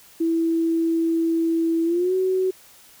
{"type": "tone with pitch glide", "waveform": "sine", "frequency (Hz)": [329.6, 374.3], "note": ["E4", "F#4"], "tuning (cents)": [0, 20], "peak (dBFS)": -18, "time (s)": [0.2, 2.51], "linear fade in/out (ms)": 10, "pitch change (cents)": 220, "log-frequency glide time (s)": [1.84, 2.14], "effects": ["white hiss -50 dBFS RMS until 3 s"]}